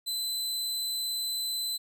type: tone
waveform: sawtooth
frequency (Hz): 4031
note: B7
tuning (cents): +35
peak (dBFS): -27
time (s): 0.06-1.78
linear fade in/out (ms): 20
effects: none